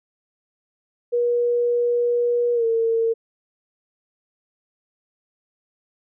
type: tone with pitch glide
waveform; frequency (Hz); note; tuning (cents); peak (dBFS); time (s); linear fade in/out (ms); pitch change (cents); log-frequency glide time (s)
sine; 480.2 to 455.3; B4 to A#4; -49 to -41; -17; 1.12-3.14; 20; -92; 2.54-2.65
effects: none